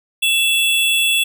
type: tone pair together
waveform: square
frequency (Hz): 2674 / 3393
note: E7 / G#7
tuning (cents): +24 / +36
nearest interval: major third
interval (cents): 412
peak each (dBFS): -17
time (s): 0.22-1.24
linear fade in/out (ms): 10
effects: none